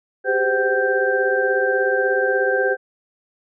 sine tone cluster, 385.3 / 401.8 / 516 / 761 / 1571 Hz, G4 / G4 / C5 / F#5 / G6, -30 / +43 / -24 / +48 / +3 cents, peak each -26 / -23 / -20 / -27 / -21 dBFS, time 0.24-2.77 s, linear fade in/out 50 ms, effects none

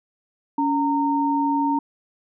sine tone pair together, 282.5 / 920 Hz, C#4 / A#5, +33 / -23 cents, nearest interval octave + minor sixth, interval 2044 cents, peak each -21 dBFS, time 0.58-1.79 s, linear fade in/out 5 ms, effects none

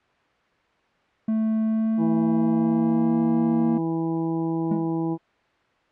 triangle tone with pitch glide, 220 to 231.5 Hz, A3 to A#3, 0 to -12 cents, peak -18 dBFS, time 1.28-3.78 s, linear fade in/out 5 ms, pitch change +88 cents, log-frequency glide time 1.64-3.18 s
harmonic tone, 164 Hz, E3, 9 cents flat, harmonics 1 / 2 / 3 / 4 / 5 / 6, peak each -28 / -24 / -38 / -42 / -36 / -40 dBFS, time 1.97-5.18 s, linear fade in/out 50 ms
triangle tone with exponential decay, 207.7 Hz, G#3, in tune, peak -17 dBFS, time 4.71-4.92 s, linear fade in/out 5 ms, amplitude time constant 45 ms
effects white hiss -62 dBFS RMS until 5.91 s + low-pass 2000 Hz 12 dB/octave

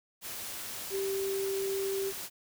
sine tone in noise, 389.9 Hz, G4, 9 cents flat, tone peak -30 dBFS, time 0.9-2.13 s, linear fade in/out 50 ms, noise white, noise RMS -40 dBFS, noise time 0.21-2.3 s, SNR +7 dB, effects none

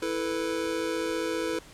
square chord, E suspended fourth, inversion none, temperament just, 329.6 / 439.5 / 494.4 Hz, E4 / A4 / B4, 0 / -2 / +2 cents, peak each -32 / -34 / -33 dBFS, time 0.02-1.59 s, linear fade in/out 5 ms, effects pink hiss -50 dBFS RMS until 1.73 s + low-pass 10000 Hz 12 dB/octave

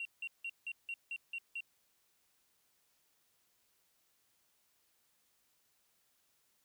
sine tone bursts, 2749 Hz, F7, 28 cents flat, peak -37 dBFS, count 8, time 0-1.606 s, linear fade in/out 2 ms, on 52 ms, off 170 ms, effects tanh soft clip ceiling -34 dBFS + white hiss -75 dBFS RMS until 6.64 s

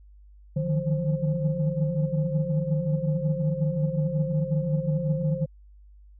sine tone cluster, 149.8 / 155.3 / 168.7 / 177.5 / 527 Hz, D3 / D#3 / E3 / F3 / C5, +35 / -3 / +40 / +28 / +12 cents, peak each -26 / -27 / -32 / -33 / -31 dBFS, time 0.56-5.46 s, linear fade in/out 10 ms, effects tanh soft clip ceiling -13 dBFS + added 50 Hz sine -48 dBFS peak until 6.19 s

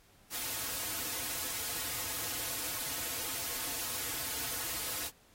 white noise with comb filter, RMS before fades -37 dBFS, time 0.3-5.11 s, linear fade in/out 50 ms, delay 5.1 ms, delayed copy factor -0.7, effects pink hiss -64 dBFS RMS until 5.34 s + AAC 48 kbps

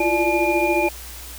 sine tone cluster, 337.1 / 351.2 / 590 / 858 / 2410 Hz, E4 / F4 / D5 / A5 / D7, +39 / +10 / +8 / -44 / +44 cents, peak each -23 dBFS, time 0-0.89 s, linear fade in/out 5 ms, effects added 60 Hz sine -38 dBFS peak until 1.38 s + white hiss -38 dBFS RMS until 1.38 s

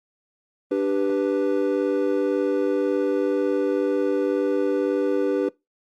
triangle chord, G major, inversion second, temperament equal, 293.7 / 392 / 493.9 Hz, D4 / G4 / B4, 0 / 0 / 0 cents, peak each -22 dBFS, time 0.71-5.49 s, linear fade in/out 5 ms, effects noise-tail reverb RT60 0.2 s tail -22 dB re dry + Opus 32 kbps

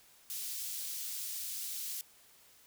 white high-pass noise, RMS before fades -40 dBFS, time 0.3-2.01 s, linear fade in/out 0 ms, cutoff 3900 Hz, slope 12 dB/octave, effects white hiss -62 dBFS RMS until 2.66 s

